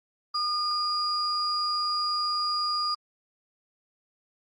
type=tone pair together; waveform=sine; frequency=1214 / 4856 Hz; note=D#6 / D#8; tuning=-43 / -43 cents; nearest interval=2 octaves; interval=2400 cents; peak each=-27 dBFS; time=0.34-2.95 s; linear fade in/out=10 ms; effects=tanh soft clip ceiling -18 dBFS + Opus 24 kbps